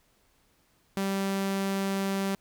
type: tone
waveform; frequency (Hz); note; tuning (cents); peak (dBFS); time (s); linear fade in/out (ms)
sawtooth; 195.2; G3; -7; -23; 0.97-2.35; 0
effects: pink hiss -67 dBFS RMS until 2.4 s